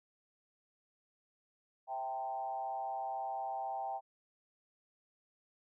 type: tone with frequency modulation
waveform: sine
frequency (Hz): 785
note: G5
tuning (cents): +2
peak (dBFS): -36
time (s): 1.87-4.01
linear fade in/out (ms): 50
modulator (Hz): 126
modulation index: 0.85
effects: none